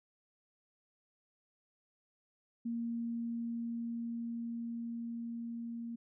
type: tone with level ramp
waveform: sine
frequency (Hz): 233.1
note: A#3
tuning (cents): 0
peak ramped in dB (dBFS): -34 to -39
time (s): 2.65-5.96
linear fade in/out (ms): 10
effects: none